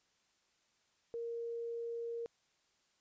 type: tone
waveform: sine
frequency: 466.2 Hz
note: A#4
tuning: in tune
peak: -38 dBFS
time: 1.14-2.26 s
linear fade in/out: 0 ms
effects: white hiss -75 dBFS RMS until 3 s + resampled to 16000 Hz